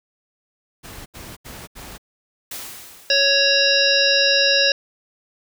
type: noise bursts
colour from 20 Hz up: pink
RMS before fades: -37 dBFS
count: 4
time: 0.83-1.981 s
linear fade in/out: 20 ms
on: 230 ms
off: 77 ms
type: noise with exponential decay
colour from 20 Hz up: white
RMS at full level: -30 dBFS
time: 2.51-3.8 s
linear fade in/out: 5 ms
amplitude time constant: 280 ms
type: harmonic tone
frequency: 555 Hz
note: C#5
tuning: 2 cents sharp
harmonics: 1 / 3 / 5 / 7 / 9 / 10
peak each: -21 / -21 / -21 / -21 / -21 / -21 dBFS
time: 3.1-4.72 s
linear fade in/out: 2 ms
effects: none